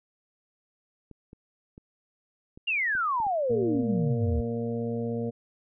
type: clicks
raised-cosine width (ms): 3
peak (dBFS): -33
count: 11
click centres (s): 1.113 / 1.331 / 1.779 / 2.575 / 2.952 / 3.202 / 3.267 / 3.507 / 3.628 / 3.756 / 3.831
type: exponential sweep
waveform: sine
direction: down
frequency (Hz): 2864 to 70.9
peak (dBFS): -24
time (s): 2.67-4.41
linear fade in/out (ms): 10
type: harmonic tone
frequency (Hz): 116.6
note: A#2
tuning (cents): +1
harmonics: 1 / 2 / 4 / 5 / 6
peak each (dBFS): -34 / -31 / -32 / -41 / -45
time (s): 3.49-5.31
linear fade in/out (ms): 20
effects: none